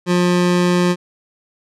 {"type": "tone", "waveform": "25% pulse", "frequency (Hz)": 177.6, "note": "F3", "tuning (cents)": 29, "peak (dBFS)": -9, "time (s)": [0.06, 0.96], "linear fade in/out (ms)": 50, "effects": ["low-pass 8000 Hz 12 dB/octave"]}